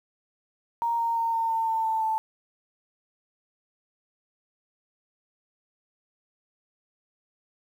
sine tone with pitch steps, 932.3 / 924.8 / 917.3 / 910 / 902.6 / 895.4 / 888.1 / 881 Hz, A#5 / A#5 / A#5 / A#5 / A5 / A5 / A5 / A5, 0 / -14 / -28 / -42 / +44 / +30 / +16 / +2 cents, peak -23 dBFS, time 0.82-2.18 s, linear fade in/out 0 ms, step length 170 ms, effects 9-bit

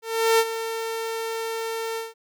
sawtooth tone with ADSR envelope, 451.9 Hz, A4, 46 cents sharp, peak -11 dBFS, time 0.02-2.14 s, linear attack 370 ms, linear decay 51 ms, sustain -12 dB, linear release 170 ms, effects none

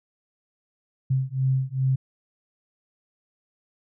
sine beating tone pair, 130.81 / 133.31 Hz, C3 / C3, 0 / +33 cents, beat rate 2.5 Hz, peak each -24 dBFS, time 1.1-1.96 s, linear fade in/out 10 ms, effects none

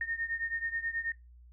sine beating tone pair, 1832 / 1841.3 Hz, A#6 / A#6, -31 / -22 cents, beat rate 9.3 Hz, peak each -34 / -37 dBFS, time 0.01-1.12 s, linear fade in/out 2 ms, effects noise-tail reverb RT60 0.2 s tail -20 dB re dry + added 60 Hz sine -52 dBFS peak until 1.52 s

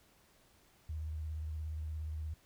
sine tone with vibrato, 77.78 Hz, D#2, in tune, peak -37 dBFS, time 0.89-2.34 s, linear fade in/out 5 ms, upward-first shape triangle, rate 17 Hz, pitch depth 53 cents each way, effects pink hiss -67 dBFS RMS until 2.45 s

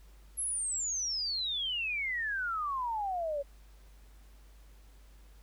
sine exponential sweep, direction down, 11290 to 550 Hz, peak -31 dBFS, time 0.37-3.43 s, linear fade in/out 20 ms, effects added 50 Hz sine -53 dBFS peak until 5.42 s + pink hiss -65 dBFS RMS until 5.42 s

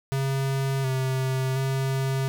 square tone with pitch steps, 135.5 / 131.4 / 134.2 Hz, C#3 / C3 / C3, -39 / +8 / +44 cents, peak -24 dBFS, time 0.12-2.28 s, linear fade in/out 0 ms, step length 720 ms, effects none

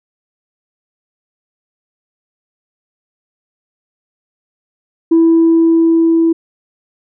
sine tone with level ramp, 329.6 Hz, E4, in tune, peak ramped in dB -4 to -7 dBFS, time 5.11-6.33 s, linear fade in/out 10 ms, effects tanh soft clip ceiling -3 dBFS

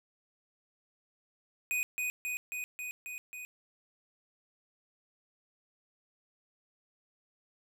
square tone with echo, 2489 Hz, D#7, in tune, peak -30 dBFS, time 1.71-1.83 s, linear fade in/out 0 ms, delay 270 ms, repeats 6, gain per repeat -2 dB, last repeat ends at 3.45 s, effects none

